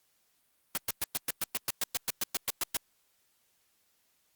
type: noise bursts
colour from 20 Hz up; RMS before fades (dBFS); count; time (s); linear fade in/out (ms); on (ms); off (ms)
white; -30; 16; 0.75-2.768; 0; 23; 110
effects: white hiss -72 dBFS RMS until 4.35 s + Opus 48 kbps